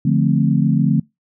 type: chord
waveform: sine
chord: D minor seventh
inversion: none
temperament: equal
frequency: 146.83 / 174.61 / 220 / 261.6 Hz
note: D3 / F3 / A3 / C4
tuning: 0 / 0 / 0 / 0 cents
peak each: -16 / -18 / -18 / -21 dBFS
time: 0.05-1 s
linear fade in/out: 5 ms
effects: noise-tail reverb RT60 0.2 s tail -25 dB re dry